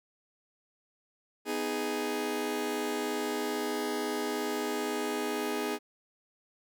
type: chord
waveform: sawtooth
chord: G# minor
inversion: first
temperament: just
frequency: 249.2 / 311.5 / 415.3 Hz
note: B3 / D#4 / G#4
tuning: +16 / +2 / 0 cents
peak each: -33 / -32 / -29 dBFS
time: 1.45-5.79 s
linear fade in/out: 50 ms
effects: none